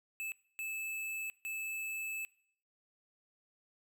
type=tone bursts at uneven times; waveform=square; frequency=2617 Hz; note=E7; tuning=13 cents flat; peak=-38 dBFS; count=3; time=0.2-0.32 / 0.59-1.3 / 1.45-2.25 s; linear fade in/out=0 ms; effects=noise-tail reverb RT60 0.6 s tail -21 dB re dry